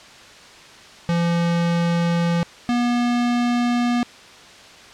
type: tone pair in turn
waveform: square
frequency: 170.6 / 241.3 Hz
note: F3 / B3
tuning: -40 / -40 cents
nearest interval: tritone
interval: 600 cents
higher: second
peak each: -18 dBFS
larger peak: neither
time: 1.09-2.43 / 2.69-4.03 s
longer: neither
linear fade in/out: 0 ms
effects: white hiss -43 dBFS RMS until 4.93 s + low-pass 5000 Hz 12 dB/octave